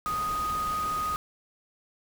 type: tone in noise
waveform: sine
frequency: 1244.5 Hz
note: D#6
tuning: in tune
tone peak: -27 dBFS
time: 0.06-1.16 s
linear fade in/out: 0 ms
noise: pink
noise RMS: -39 dBFS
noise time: 0.06-1.16 s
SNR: +9 dB
effects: none